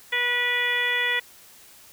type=harmonic tone; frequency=487.4 Hz; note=B4; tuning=23 cents flat; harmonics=1 / 2 / 3 / 4 / 5 / 6 / 7; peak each=-35 / -35 / -33 / -23 / -30 / -35 / -30 dBFS; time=0.12-1.2 s; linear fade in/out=10 ms; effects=white hiss -50 dBFS RMS until 1.92 s